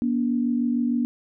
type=tone pair together; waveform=sine; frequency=240 / 286.6 Hz; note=B3 / D4; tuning=-49 / -42 cents; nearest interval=minor third; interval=307 cents; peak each=-21 / -27 dBFS; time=0.02-1.05 s; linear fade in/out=0 ms; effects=none